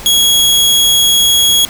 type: tone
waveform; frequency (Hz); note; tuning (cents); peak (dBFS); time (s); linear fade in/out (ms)
sawtooth; 3322; G#7; 0; -4; 0.06-1.65; 0
effects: pink hiss -29 dBFS RMS until 1.69 s